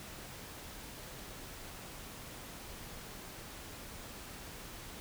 silence, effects pink hiss -48 dBFS RMS until 5 s

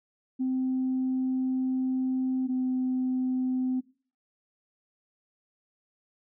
sine tone pair in turn, 259.1 / 256.3 Hz, C4 / C4, -17 / -36 cents, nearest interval unison, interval 19 cents, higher first, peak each -24 dBFS, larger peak neither, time 0.39-2.48 / 2.48-3.81 s, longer first, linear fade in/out 20 ms, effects noise-tail reverb RT60 0.4 s tail -18 dB re dry + tanh soft clip ceiling -21 dBFS

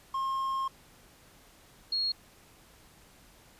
triangle / sine tone pair in turn, 1070 / 4297 Hz, C6 / C8, +38 / +45 cents, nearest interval 2 octaves, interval 2407 cents, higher second, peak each -27 dBFS, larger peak neither, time 0.14-0.68 / 1.92-2.12 s, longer first, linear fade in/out 5 ms, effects pink hiss -58 dBFS RMS until 3.59 s + resampled to 32000 Hz

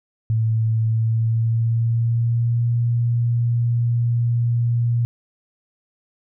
sine tone with pitch glide, 111.8 to 118.45 Hz, A2 to A#2, +28 to +28 cents, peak -16 dBFS, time 0.3-5.05 s, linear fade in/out 0 ms, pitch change +100 cents, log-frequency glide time 0.86-2.67 s, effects none

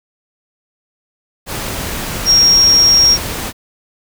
sine tone in noise, 5588 Hz, F8, in tune, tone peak -6 dBFS, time 2.25-3.18 s, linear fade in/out 50 ms, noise pink, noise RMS -22 dBFS, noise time 1.46-3.53 s, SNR +13 dB, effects none

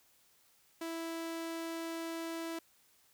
sawtooth tone, 329.8 Hz, E4, 1 cent sharp, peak -34 dBFS, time 0.81-2.59 s, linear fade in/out 5 ms, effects white hiss -68 dBFS RMS until 3.13 s

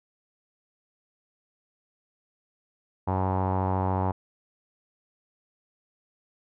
sawtooth tone with low-pass filter, 94 Hz, F#2, 28 cents sharp, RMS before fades -26 dBFS, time 3.07-4.12 s, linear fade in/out 10 ms, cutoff 900 Hz, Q 4.8, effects none

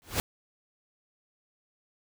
pink noise with exponential growth, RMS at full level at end -24 dBFS, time 0.02-0.2 s, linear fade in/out 0 ms, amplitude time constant 38 ms, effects none

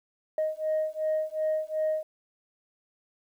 sine beating tone pair, 622.3 / 625 Hz, D#5 / D#5, 0 / +8 cents, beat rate 2.7 Hz, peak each -28 dBFS, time 0.38-2.03 s, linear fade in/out 2 ms, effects tanh soft clip ceiling -21 dBFS + 10-bit

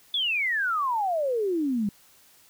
sine exponential sweep, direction down, 3520 to 195.4 Hz, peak -23 dBFS, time 0.14-1.89 s, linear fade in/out 2 ms, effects white hiss -57 dBFS RMS until 2.49 s

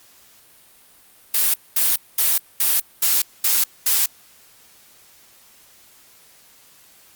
blue noise bursts, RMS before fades -17 dBFS, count 7, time 1.34-4.06 s, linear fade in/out 5 ms, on 200 ms, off 220 ms, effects white hiss -51 dBFS RMS until 7.15 s + Opus 48 kbps

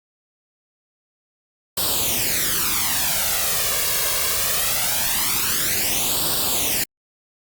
white noise with flanger, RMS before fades -21 dBFS, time 1.77-6.84 s, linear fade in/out 5 ms, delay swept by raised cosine 0.23 to 1.83 ms, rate 0.22 Hz, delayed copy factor +0.7, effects Opus 48 kbps

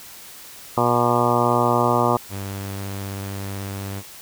harmonic tone, 120.2 Hz, B2, 46 cents flat, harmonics 1 / 2 / 3 / 4 / 5 / 6 / 7 / 8 / 9 / 10, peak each -25 / -25 / -25 / -25 / -25 / -25 / -25 / -25 / -25 / -25 dBFS, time 0.77-2.17 s, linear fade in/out 5 ms
sawtooth tone with vibrato, 98.3 Hz, G2, 5 cents sharp, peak -24 dBFS, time 2.29-4.03 s, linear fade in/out 50 ms, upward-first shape sine, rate 16 Hz, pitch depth 9 cents each way
effects white hiss -41 dBFS RMS until 4.21 s

